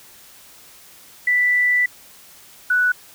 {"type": "tone pair in turn", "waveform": "sine", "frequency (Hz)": [1975.5, 1480], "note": ["B6", "F#6"], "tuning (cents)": [0, 0], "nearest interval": "perfect fourth", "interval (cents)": 500, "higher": "first", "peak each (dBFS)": -14, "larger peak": "neither", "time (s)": [[1.27, 1.86], [2.7, 2.92]], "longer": "first", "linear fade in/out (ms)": 5, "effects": ["white hiss -46 dBFS RMS until 3.14 s"]}